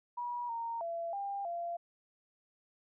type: tone with pitch steps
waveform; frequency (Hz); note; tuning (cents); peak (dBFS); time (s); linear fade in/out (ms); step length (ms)
sine; 966 / 925 / 675 / 798 / 687; B5 / A#5 / E5 / G5 / F5; -39 / -14 / +41 / +31 / -29; -35; 0.17-1.77; 10; 320
effects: none